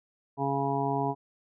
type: harmonic tone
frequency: 138.59 Hz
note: C#3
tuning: in tune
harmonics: 1 / 2 / 3 / 5 / 6 / 7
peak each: -33 / -33 / -33 / -33 / -33 / -33 dBFS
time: 0.37-1.15 s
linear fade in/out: 50 ms
effects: none